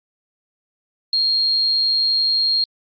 sine tone, 4237 Hz, C8, 21 cents sharp, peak -15 dBFS, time 1.13-2.64 s, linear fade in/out 2 ms, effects Opus 48 kbps

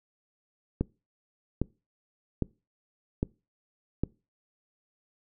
click train, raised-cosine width 3 ms, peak -13 dBFS, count 5, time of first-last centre 0.81-4.036 s, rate 1.24 Hz, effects noise-tail reverb RT60 0.3 s tail -24 dB re dry

